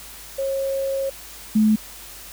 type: tone pair in turn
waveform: sine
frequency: 543 / 215.5 Hz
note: C#5 / A3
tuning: -36 / -36 cents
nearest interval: octave + major third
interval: 1600 cents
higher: first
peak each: -21 / -13 dBFS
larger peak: second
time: 0.38-1.1 / 1.55-1.76 s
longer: first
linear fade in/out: 10 ms
effects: added 50 Hz sine -48 dBFS peak until 2.32 s + white hiss -40 dBFS RMS until 2.32 s